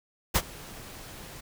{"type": "noise with ADSR envelope", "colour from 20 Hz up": "pink", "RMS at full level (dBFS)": -21, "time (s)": [0.34, 1.41], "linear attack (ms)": 20, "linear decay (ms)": 52, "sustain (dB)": -23, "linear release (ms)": 10, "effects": []}